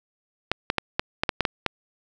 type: clicks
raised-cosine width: 0.3 ms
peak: -5 dBFS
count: 9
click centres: 0.516 / 0.701 / 0.783 / 0.995 / 1.235 / 1.292 / 1.407 / 1.452 / 1.663 s
effects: none